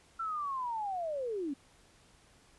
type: linear sweep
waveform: sine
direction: down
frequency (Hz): 1359 to 261.3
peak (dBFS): -33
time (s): 0.19-1.54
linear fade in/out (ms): 10
effects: pink hiss -63 dBFS RMS until 2.58 s + resampled to 24000 Hz